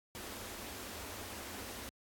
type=band-stop noise; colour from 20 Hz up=pink; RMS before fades=-45 dBFS; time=0.15-1.89 s; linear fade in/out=0 ms; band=110 to 190 Hz; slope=96 dB/octave; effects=high-pass 60 Hz 12 dB/octave + AAC 64 kbps